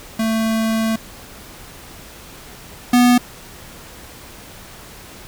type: tone pair in turn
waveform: square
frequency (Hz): 222.7 / 245.3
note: A3 / B3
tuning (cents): +21 / -12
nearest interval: major second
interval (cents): 167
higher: second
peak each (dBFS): -17 / -10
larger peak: second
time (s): 0.19-0.96 / 2.93-3.18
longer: first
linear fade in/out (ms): 5
effects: pink hiss -39 dBFS RMS until 5.27 s